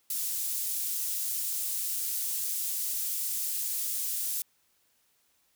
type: high-pass noise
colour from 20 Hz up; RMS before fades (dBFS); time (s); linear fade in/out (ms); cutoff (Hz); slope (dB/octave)
pink; -32; 0.1-4.42; 2; 9400; 12
effects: white hiss -70 dBFS RMS until 5.55 s